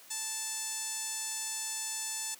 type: tone with band-pass filter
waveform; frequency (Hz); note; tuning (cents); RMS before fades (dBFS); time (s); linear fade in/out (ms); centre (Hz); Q
sawtooth; 880; A5; 0; -37; 0.1-2.35; 10; 7800; 2.5
effects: white hiss -55 dBFS RMS until 2.39 s + high-pass 200 Hz 12 dB/octave